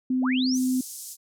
sine tone, 256.3 Hz, C4, 36 cents flat, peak -21 dBFS, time 0.1-0.81 s, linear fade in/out 5 ms
sine linear sweep, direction up, 329.6 to 6720 Hz, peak -28 dBFS, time 0.21-0.6 s, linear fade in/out 50 ms
pink band-pass noise, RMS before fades -39 dBFS, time 0.53-1.17 s, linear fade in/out 50 ms, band 5900 to 13000 Hz, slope 24 dB/octave
effects none

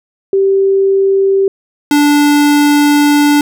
sine / square tone pair in turn, 389.6 / 291.9 Hz, G4 / D4, -11 / -10 cents, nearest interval perfect fourth, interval 499 cents, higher first, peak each -7 dBFS, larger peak neither, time 0.33-1.48 / 1.91-3.41 s, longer second, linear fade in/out 2 ms, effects none

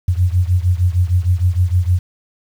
sine beating tone pair, 87.31 / 93.81 Hz, F2 / F#2, 0 / +24 cents, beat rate 6.5 Hz, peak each -14 / -16 dBFS, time 0.08-1.99 s, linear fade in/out 5 ms, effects 7-bit

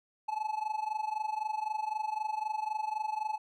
triangle tone with amplitude modulation, 861 Hz, A5, 38 cents flat, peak -26 dBFS, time 0.28-3.38 s, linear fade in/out 10 ms, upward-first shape sine, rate 23.9 Hz, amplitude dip 85%, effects none

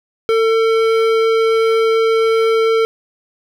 triangle tone with hard clipping, 449.3 Hz, A4, 36 cents sharp, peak -13 dBFS, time 0.29-2.85 s, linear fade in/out 0 ms, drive 18 dB, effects none

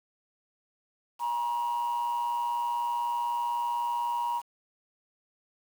sine tone with amplitude modulation, 952 Hz, A#5, 36 cents sharp, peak -22 dBFS, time 1.19-4.42 s, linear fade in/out 50 ms, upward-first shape sine, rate 120 Hz, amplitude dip 70%, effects tanh soft clip ceiling -24 dBFS + 8-bit

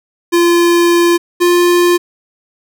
square tone pair in turn, 344.3 / 350.7 Hz, F4 / F4, -25 / +7 cents, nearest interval unison, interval 32 cents, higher second, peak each -8 dBFS, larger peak neither, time 0.32-1.18 / 1.4-1.98 s, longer first, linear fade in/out 20 ms, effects none

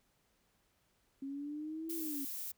sine linear two-way sweep, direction up then down, 270 to 332.3 to 270 Hz, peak -39 dBFS, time 1.22-2.25 s, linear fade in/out 5 ms, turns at 1.95 s
violet noise, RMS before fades -42 dBFS, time 1.89-2.52 s, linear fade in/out 10 ms
effects pink hiss -75 dBFS RMS until 2.57 s

